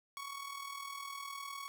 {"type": "tone with amplitude modulation", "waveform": "sawtooth", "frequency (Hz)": 1114, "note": "C#6", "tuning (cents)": 8, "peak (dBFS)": -36, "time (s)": [0.17, 1.68], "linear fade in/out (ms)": 0, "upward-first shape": "sine", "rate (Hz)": 39.8, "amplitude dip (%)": 60, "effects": []}